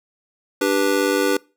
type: chord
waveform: square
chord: G major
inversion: second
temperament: just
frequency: 294 / 392 / 490 Hz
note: D4 / G4 / B4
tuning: +2 / 0 / -14 cents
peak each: -22 dBFS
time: 0.61-1.37 s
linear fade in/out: 5 ms
effects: noise-tail reverb RT60 0.3 s tail -23 dB re dry